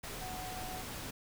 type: tone in noise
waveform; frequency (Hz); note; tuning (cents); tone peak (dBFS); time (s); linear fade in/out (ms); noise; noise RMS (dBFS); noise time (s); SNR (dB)
sine; 740; F#5; 0; -43; 0.21-0.82; 10; pink; -43; 0.03-1.11; -3
effects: none